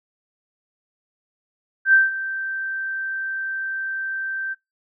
sine tone with ADSR envelope, 1562 Hz, G6, 7 cents flat, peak -9 dBFS, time 1.85-4.55 s, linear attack 83 ms, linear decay 170 ms, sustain -15 dB, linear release 27 ms, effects noise-tail reverb RT60 0.2 s tail -24 dB re dry

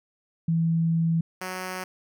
sine / 5% pulse tone pair in turn, 164.81 / 184.99 Hz, E3 / F#3, 0 / 0 cents, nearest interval major second, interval 200 cents, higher second, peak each -20 dBFS, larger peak neither, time 0.48-1.21 / 1.41-1.84 s, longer first, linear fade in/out 5 ms, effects none

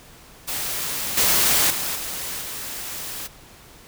white noise with level steps, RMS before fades -27 / -18 / -26 / -30 / -32 dBFS, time 0.47-3.28 s, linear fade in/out 20 ms, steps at 1.17 / 1.7 / 1.95 / 2.41 s, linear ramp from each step 5 ms, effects pink hiss -47 dBFS RMS until 3.87 s

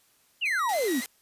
sine exponential sweep, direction down, 3011 to 225.7 Hz, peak -24 dBFS, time 0.41-1.01 s, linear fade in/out 20 ms
sawtooth tone with vibrato, 1985 Hz, B6, 8 cents sharp, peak -31 dBFS, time 0.45-1.05 s, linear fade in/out 10 ms, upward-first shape square, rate 3.5 Hz, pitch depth 63 cents each way
white high-pass noise, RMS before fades -37 dBFS, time 0.69-1.06 s, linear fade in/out 0 ms, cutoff 270 Hz, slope 12 dB/octave
effects white hiss -64 dBFS RMS until 1.21 s + resampled to 32000 Hz

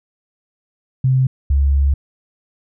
sine tone pair in turn, 130.6 / 69.54 Hz, C3 / C#2, -3 / +6 cents, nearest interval major seventh, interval 1091 cents, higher first, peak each -11 dBFS, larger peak neither, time 1.04-1.27 / 1.5-1.94 s, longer second, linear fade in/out 5 ms, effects none

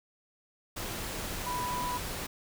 sine tone in noise, 987.8 Hz, B5, in tune, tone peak -32 dBFS, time 1.46-1.98 s, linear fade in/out 10 ms, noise pink, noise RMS -37 dBFS, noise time 0.76-2.27 s, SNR +2 dB, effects none

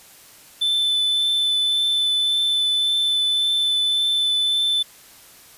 triangle tone with vibrato, 3520 Hz, A7, in tune, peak -16 dBFS, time 0.61-4.83 s, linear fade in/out 10 ms, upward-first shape triangle, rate 1.8 Hz, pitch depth 10 cents each way, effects white hiss -47 dBFS RMS until 5.57 s + resampled to 32000 Hz

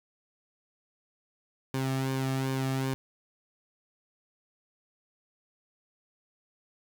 sawtooth tone with flanger, 132.9 Hz, C3, 27 cents sharp, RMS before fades -30 dBFS, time 1.74-2.94 s, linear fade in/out 0 ms, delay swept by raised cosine 1.5 to 2.03 ms, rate 2.6 Hz, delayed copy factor -0.6, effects none

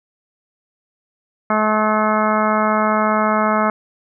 harmonic tone, 214.8 Hz, A3, 41 cents flat, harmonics 1 / 2 / 3 / 4 / 5 / 6 / 7 / 8 / 10, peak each -20 / -27 / -20 / -23 / -22 / -20 / -28 / -30 / -30 dBFS, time 1.5-3.7 s, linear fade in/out 2 ms, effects none

